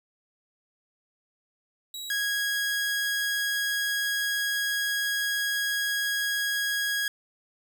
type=tone pair in turn; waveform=sawtooth; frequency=3875 / 1651 Hz; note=B7 / G#6; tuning=-34 / -11 cents; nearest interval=octave + minor third; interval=1477 cents; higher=first; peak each=-32 / -22 dBFS; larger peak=second; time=1.94-2.1 / 2.1-7.08 s; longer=second; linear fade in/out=2 ms; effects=none